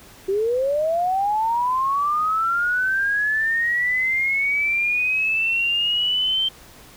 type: linear sweep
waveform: sine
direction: up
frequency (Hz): 376.3 to 3136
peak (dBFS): -18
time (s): 0.28-6.49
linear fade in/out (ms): 10
effects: pink hiss -46 dBFS RMS until 6.96 s